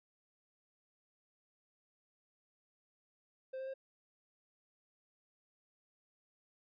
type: tone with pitch steps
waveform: triangle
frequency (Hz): 523.3 / 528.5 / 533.7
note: C5 / C5 / C5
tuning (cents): 0 / +17 / +34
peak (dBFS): -38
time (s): 3.53-3.74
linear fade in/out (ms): 10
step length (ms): 70
effects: resampled to 11025 Hz